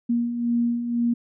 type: beating tone pair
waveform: sine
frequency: 235.2 / 237.2 Hz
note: A#3 / A#3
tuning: +16 / +30 cents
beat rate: 2 Hz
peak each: -29 / -21 dBFS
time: 0.09-1.14 s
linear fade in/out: 10 ms
effects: none